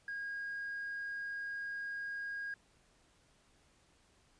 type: tone with hard clipping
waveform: triangle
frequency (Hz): 1632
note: G#6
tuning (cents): -31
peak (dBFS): -38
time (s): 0.08-2.54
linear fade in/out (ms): 2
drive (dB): 2
effects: pink hiss -69 dBFS RMS until 4.39 s + resampled to 22050 Hz